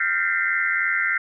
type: tone cluster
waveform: sine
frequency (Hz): 1393 / 1571 / 1810 / 2014 / 2097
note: F6 / G6 / A6 / B6 / C7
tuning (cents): -5 / +3 / +48 / +33 / +3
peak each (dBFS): -26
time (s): 0-1.18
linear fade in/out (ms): 5
effects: none